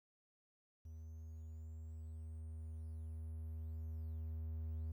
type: tone with level ramp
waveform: triangle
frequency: 79.6 Hz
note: D#2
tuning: 40 cents sharp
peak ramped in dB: -47 to -38 dBFS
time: 0.85-4.92 s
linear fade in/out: 5 ms
effects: 13-bit